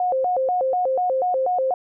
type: tone with vibrato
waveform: sine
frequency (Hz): 617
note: D#5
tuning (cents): -15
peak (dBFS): -18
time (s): 0-1.74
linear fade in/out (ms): 2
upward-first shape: square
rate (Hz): 4.1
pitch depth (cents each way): 280
effects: none